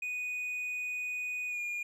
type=tone with pitch glide; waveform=triangle; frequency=2480 to 2426 Hz; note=D#7 to D#7; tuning=-6 to -44 cents; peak=-32 dBFS; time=0.02-1.83 s; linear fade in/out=5 ms; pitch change=-38 cents; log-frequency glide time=1.48-1.6 s; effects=none